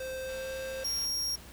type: tone with pitch glide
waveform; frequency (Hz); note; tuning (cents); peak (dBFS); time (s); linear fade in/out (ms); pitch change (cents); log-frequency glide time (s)
square; 522 to 527.8; C5 to C5; -4 to +15; -36; 0-0.84; 5; +19; 0.23-0.56
type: click train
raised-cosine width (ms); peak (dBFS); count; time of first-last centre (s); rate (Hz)
0.2; -34; 175; 0.29-1.057; 227
type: tone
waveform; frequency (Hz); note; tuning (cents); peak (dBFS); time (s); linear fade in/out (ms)
40% pulse; 5588; F8; 0; -29; 0.84-1.36; 10
effects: added 60 Hz sine -51 dBFS peak until 1.52 s + pink hiss -51 dBFS RMS until 1.52 s